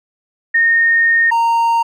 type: tone pair in turn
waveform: sine / triangle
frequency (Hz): 1841 / 925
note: A#6 / A#5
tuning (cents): -22 / -14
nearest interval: octave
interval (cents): 1192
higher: first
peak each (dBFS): -9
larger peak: neither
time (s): 0.54-1.31 / 1.31-1.83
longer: first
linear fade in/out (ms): 10
effects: none